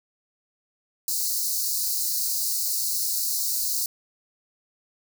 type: high-pass noise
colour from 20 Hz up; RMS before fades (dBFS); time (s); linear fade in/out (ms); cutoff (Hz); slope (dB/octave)
white; -26; 1.08-3.86; 2; 4100; 96
effects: none